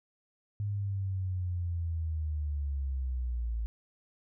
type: linear sweep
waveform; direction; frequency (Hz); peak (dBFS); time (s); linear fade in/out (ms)
sine; down; 103.6 to 55; -30; 0.6-3.66; 0
effects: none